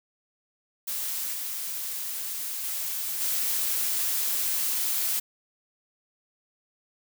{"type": "noise with level steps", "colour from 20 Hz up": "blue", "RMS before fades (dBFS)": [-31, -33, -31, -27], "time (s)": [0.87, 5.2], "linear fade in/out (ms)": 10, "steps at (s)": [1.32, 2.63, 3.2], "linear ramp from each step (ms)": 20, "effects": []}